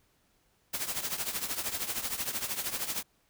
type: noise with tremolo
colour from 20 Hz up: white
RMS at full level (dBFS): -31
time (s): 0.73-3.03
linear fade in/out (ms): 10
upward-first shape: triangle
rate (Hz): 13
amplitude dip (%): 80
effects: pink hiss -70 dBFS RMS until 3.29 s